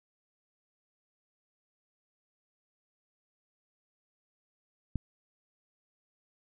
click, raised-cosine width 5 ms, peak -19 dBFS, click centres 4.957 s, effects none

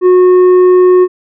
sine tone with tanh clipping, 364.7 Hz, F#4, 25 cents flat, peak -4 dBFS, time 0.01-1.08 s, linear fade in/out 50 ms, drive 6 dB, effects none

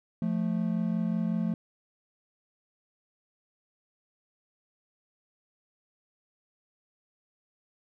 triangle tone pair together, 174.61 / 220 Hz, F3 / A3, 0 / 0 cents, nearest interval major third, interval 400 cents, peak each -27 dBFS, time 0.22-1.54 s, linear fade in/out 2 ms, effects none

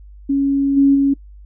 sine tone with level steps, 277.2 Hz, C#4, in tune, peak -13 / -8 / -11 dBFS, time 0.29-1.14 s, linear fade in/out 10 ms, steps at 0.76 / 0.94 s, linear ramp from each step 20 ms, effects noise-tail reverb RT60 0.1 s tail -23 dB re dry + added 50 Hz sine -37 dBFS peak until 1.45 s

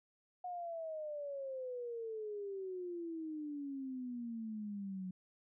sine exponential sweep, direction down, 729 to 182.7 Hz, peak -40 dBFS, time 0.44-5.11 s, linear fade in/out 5 ms, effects none

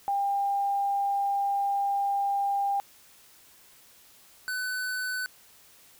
sine / square tone pair in turn, 799 / 1504 Hz, G5 / F#6, +33 / +28 cents, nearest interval major seventh, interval 1095 cents, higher second, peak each -24 / -30 dBFS, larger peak first, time 0.08-2.8 / 4.48-5.26 s, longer first, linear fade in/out 0 ms, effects white hiss -56 dBFS RMS until 5.99 s

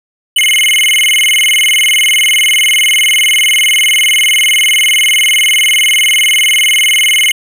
square tone with vibrato, 2522 Hz, D#7, 23 cents sharp, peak -7 dBFS, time 0.36-7.32 s, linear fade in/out 5 ms, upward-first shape square, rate 20 Hz, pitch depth 290 cents each way, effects none

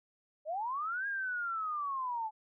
sine linear two-way sweep, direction up then down, 581 to 1640 to 850 Hz, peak -33 dBFS, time 0.45-2.31 s, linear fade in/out 50 ms, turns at 1.07 s, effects none

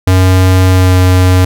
square tone with pitch glide, 92.9 to 91.83 Hz, F#2 to F#2, +7 to -13 cents, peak -5 dBFS, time 0.07-1.45 s, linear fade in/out 5 ms, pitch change -20 cents, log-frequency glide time 0.68-0.97 s, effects none

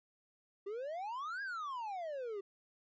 triangle exponential two-way sweep, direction up then down, 384.3 to 1661.2 to 384.3 Hz, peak -37 dBFS, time 0.66-2.41 s, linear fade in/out 10 ms, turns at 1.42 s, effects resampled to 16000 Hz

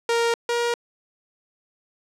sawtooth tone pair in turn, 466.2 / 474.3 Hz, A#4 / A#4, 0 / +30 cents, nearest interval unison, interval 30 cents, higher second, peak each -15 / -17 dBFS, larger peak first, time 0.09-0.34 / 0.49-0.74 s, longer neither, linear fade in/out 2 ms, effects low-pass 8000 Hz 12 dB/octave

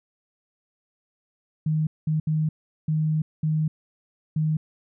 sine tone bursts at uneven times, 155.56 Hz, D#3, in tune, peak -20 dBFS, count 6, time 1.66-1.87 / 2.07-2.2 / 2.27-2.49 / 2.88-3.22 / 3.43-3.68 / 4.36-4.57 s, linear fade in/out 5 ms, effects none

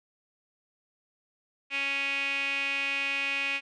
sawtooth tone with band-pass filter, 277.3 Hz, C#4, 1 cent sharp, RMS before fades -30 dBFS, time 1.7-3.61 s, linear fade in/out 50 ms, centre 2500 Hz, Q 7.6, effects resampled to 22050 Hz

